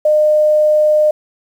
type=tone; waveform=sine; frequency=608 Hz; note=D#5; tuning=40 cents flat; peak=-8 dBFS; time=0.05-1.11 s; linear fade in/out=5 ms; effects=7-bit